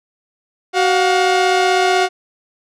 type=tone pair together; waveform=sawtooth; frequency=375 / 714 Hz; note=F#4 / F5; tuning=+23 / +38 cents; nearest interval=major seventh; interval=1115 cents; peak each=-11 dBFS; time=0.73-2.09 s; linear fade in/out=50 ms; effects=low-pass 6000 Hz 12 dB/octave